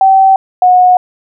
sine tone pair in turn, 770 / 728.7 Hz, G5 / F#5, -31 / -27 cents, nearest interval minor second, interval 96 cents, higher first, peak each -3 dBFS, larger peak neither, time 0.01-0.36 / 0.62-0.97 s, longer neither, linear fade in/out 2 ms, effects none

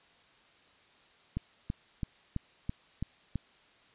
click train, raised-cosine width 5 ms, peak -20 dBFS, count 7, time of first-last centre 1.37-3.357 s, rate 3.02 Hz, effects white hiss -62 dBFS RMS until 3.94 s + resampled to 8000 Hz

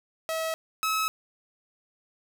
sawtooth tone pair in turn, 645 / 1290 Hz, E5 / E6, -38 / -38 cents, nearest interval octave, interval 1200 cents, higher second, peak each -24 / -21 dBFS, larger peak second, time 0.29-0.54 / 0.83-1.08 s, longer neither, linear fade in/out 0 ms, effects none

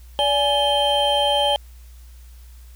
triangle tone cluster, 578 / 836 / 3139 Hz, D5 / G#5 / G7, -28 / +11 / +2 cents, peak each -19 dBFS, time 0.19-1.56 s, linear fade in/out 0 ms, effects added 60 Hz sine -40 dBFS peak until 2.75 s + white hiss -55 dBFS RMS until 2.75 s

